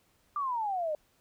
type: exponential sweep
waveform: sine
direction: down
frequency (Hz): 1200 to 590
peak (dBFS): -29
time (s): 0.36-0.95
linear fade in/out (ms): 2
effects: pink hiss -69 dBFS RMS until 1.2 s